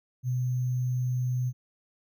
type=tone with sample-and-hold; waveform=sine; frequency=125.2 Hz; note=B2; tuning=24 cents sharp; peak=-25 dBFS; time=0.23-1.53 s; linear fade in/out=50 ms; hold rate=6300 Hz; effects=none